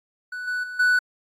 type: tone with level steps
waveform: triangle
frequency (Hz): 1485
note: F#6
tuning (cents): +6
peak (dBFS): -28 / -22 / -30 / -14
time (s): 0.32-0.99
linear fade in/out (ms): 5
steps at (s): 0.47 / 0.63 / 0.79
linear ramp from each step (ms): 10
effects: AAC 48 kbps